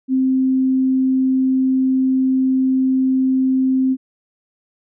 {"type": "tone", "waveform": "sine", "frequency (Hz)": 261.6, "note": "C4", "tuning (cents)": 0, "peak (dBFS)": -13, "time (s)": [0.08, 3.97], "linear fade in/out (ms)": 50, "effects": []}